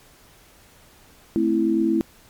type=chord; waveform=sine; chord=A minor; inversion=none; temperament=equal; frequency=220 / 261.6 / 329.6 Hz; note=A3 / C4 / E4; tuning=0 / 0 / 0 cents; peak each=-23 / -25 / -19 dBFS; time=1.36-2.01 s; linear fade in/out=0 ms; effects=pink hiss -52 dBFS RMS until 2.29 s + MP3 96 kbps